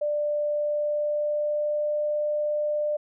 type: tone with pitch glide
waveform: sine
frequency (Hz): 592 to 597.2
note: D5 to D5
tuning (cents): +14 to +29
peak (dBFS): -23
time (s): 0.01-2.97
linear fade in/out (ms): 10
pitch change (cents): +15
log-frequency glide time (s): 0.46-2.07
effects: none